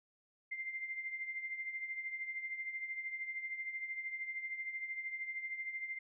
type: tone with tremolo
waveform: sine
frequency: 2093 Hz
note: C7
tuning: in tune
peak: -36 dBFS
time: 0.51-5.99 s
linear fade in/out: 10 ms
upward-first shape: triangle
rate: 13 Hz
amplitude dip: 70%
effects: none